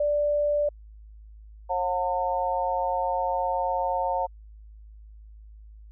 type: tone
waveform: sine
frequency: 587.3 Hz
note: D5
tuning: in tune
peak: -21 dBFS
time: 0-0.69 s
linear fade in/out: 5 ms
type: harmonic tone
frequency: 180.4 Hz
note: F#3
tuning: 44 cents flat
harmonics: 3 / 4 / 5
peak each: -29 / -28 / -27 dBFS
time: 1.69-4.27 s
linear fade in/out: 20 ms
effects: added 53 Hz sine -44 dBFS peak until 5.91 s